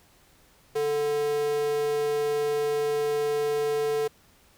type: tone with high-pass filter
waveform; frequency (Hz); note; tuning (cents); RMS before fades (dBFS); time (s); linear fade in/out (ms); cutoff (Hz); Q
square; 146.83; D3; 0; -26; 0.75-4.08; 10; 440; 4
effects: pink hiss -59 dBFS RMS until 4.57 s